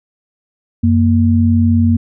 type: tone pair together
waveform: sine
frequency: 92.13 / 233.1 Hz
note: F#2 / A#3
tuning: -7 / 0 cents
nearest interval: octave + major third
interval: 1607 cents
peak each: -11 dBFS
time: 0.83-1.97 s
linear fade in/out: 10 ms
effects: none